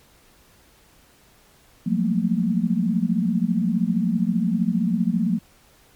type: tone cluster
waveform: sine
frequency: 174.9 / 187.6 / 218.4 / 233.6 Hz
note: F3 / F#3 / A3 / A#3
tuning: +3 / +24 / -13 / +4 cents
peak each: -24 dBFS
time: 1.86-5.39 s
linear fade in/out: 10 ms
effects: pink hiss -55 dBFS RMS until 5.95 s + MP3 96 kbps